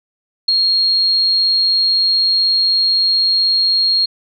sine tone with ADSR envelope, 4261 Hz, C8, 31 cents sharp, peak -7 dBFS, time 0.48-4.06 s, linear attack 8 ms, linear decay 6 ms, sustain -4 dB, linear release 12 ms, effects none

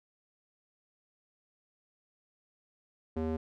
square tone with band-pass filter, 79.6 Hz, D#2, 40 cents sharp, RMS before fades -33 dBFS, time 3.16-3.37 s, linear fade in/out 10 ms, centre 340 Hz, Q 1.3, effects none

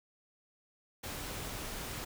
pink noise, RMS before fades -41 dBFS, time 1.03-2.05 s, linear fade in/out 10 ms, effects none

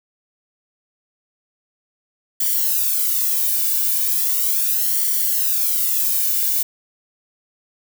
violet noise with flanger, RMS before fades -19 dBFS, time 2.4-6.63 s, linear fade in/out 5 ms, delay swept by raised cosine 0.77 to 1.56 ms, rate 0.37 Hz, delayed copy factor -0.9, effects none

